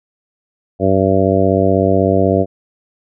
harmonic tone, 96.1 Hz, G2, 34 cents flat, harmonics 1 / 2 / 3 / 4 / 5 / 6 / 7, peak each -18 / -18 / -18 / -18 / -18 / -18 / -18 dBFS, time 0.79-2.46 s, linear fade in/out 50 ms, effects none

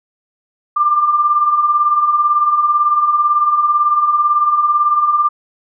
sine beating tone pair, 1174.7 / 1192.7 Hz, D6 / D6, 0 / +26 cents, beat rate 18 Hz, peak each -19 / -11 dBFS, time 0.76-5.29 s, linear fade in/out 10 ms, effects none

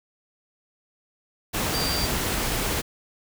sine tone in noise, 4699 Hz, D8, in tune, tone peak -28 dBFS, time 1.73-2.07 s, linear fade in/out 20 ms, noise pink, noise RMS -26 dBFS, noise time 1.53-2.82 s, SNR -5 dB, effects none

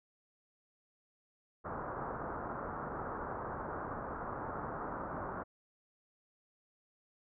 white low-pass noise, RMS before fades -41 dBFS, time 1.64-5.44 s, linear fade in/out 20 ms, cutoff 1400 Hz, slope 48 dB/octave, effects none

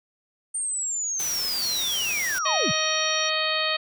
sine linear sweep, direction down, 8870 to 92.4 Hz, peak -25 dBFS, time 0.54-2.72 s, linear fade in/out 10 ms
white noise, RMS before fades -33 dBFS, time 1.19-2.39 s, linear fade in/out 10 ms
sine tone, 5690 Hz, F8, 31 cents sharp, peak -30 dBFS, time 1.61-3.3 s, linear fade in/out 20 ms
harmonic tone, 626 Hz, D#5, 10 cents sharp, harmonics 1 / 2 / 3 / 4 / 5 / 6 / 7, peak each -30 / -30 / -30 / -30 / -30 / -30 / -30 dBFS, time 2.45-3.77 s, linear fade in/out 10 ms
effects none

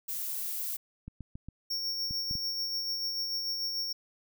violet noise, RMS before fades -35 dBFS, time 0.08-0.77 s, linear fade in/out 10 ms
clicks, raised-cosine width 5 ms, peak -29 dBFS, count 7, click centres 1.08 / 1.207 / 1.355 / 1.486 / 2.109 / 2.311 / 2.354 s
square tone with tremolo, 5500 Hz, F8, 27 cents flat, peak -30 dBFS, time 1.7-3.93 s, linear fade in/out 10 ms, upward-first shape sine, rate 6.8 Hz, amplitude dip 35%
effects none

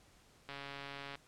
click train, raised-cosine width 0.3 ms, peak -29 dBFS, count 94, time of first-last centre 0.49-1.154 s, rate 140 Hz, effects pink hiss -65 dBFS RMS until 1.27 s + low-pass 10000 Hz 12 dB/octave

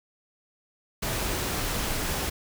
sine tone in noise, 370 Hz, F#4, in tune, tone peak -39 dBFS, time 1.2-1.53 s, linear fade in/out 10 ms, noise pink, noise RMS -29 dBFS, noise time 1.02-2.3 s, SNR -13 dB, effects none

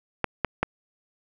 clicks, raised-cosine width 0.5 ms, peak -7 dBFS, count 3, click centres 0.243 / 0.447 / 0.63 s, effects none

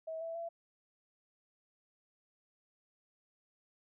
sine tone with pitch steps, 644 / 660 / 673 Hz, E5 / E5 / E5, -41 / +2 / +36 cents, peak -38 dBFS, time 0.07-0.49 s, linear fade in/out 10 ms, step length 140 ms, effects none

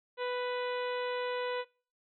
harmonic tone, 494.9 Hz, B4, 4 cents sharp, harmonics 1 / 2 / 3 / 4 / 5 / 6 / 7 / 8, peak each -33 / -39 / -43 / -45 / -47 / -49 / -50 / -51 dBFS, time 0.17-1.65 s, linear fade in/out 50 ms, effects noise-tail reverb RT60 0.4 s tail -25 dB re dry

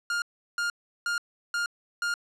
45% pulse tone bursts, 1410 Hz, F6, 16 cents sharp, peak -26 dBFS, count 5, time 0.1-2.14 s, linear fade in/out 2 ms, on 120 ms, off 360 ms, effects low-pass 8000 Hz 12 dB/octave

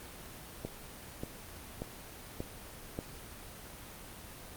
click train, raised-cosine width 2 ms, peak -22 dBFS, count 5, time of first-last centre 0.65-2.989 s, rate 1.71 Hz, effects pink hiss -48 dBFS RMS until 4.56 s + Opus 24 kbps

